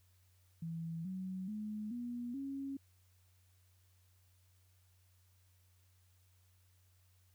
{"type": "tone with pitch steps", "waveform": "sine", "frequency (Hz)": [164.81, 187.14, 212.5, 241.3, 274], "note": ["E3", "F#3", "G#3", "B3", "C#4"], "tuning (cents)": [0, 20, 40, -40, -20], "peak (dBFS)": -39, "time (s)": [0.62, 2.77], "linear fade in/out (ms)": 5, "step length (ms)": 430, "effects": ["added 91 Hz sine -67 dBFS peak until 7.34 s", "white hiss -75 dBFS RMS until 7.34 s"]}